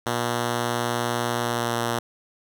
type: tone with pitch glide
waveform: 5% pulse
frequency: 120 to 117.87 Hz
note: B2 to A#2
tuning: -49 to +20 cents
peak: -12 dBFS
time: 0.06-1.99 s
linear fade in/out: 5 ms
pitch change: -31 cents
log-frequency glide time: 1.3-1.76 s
effects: none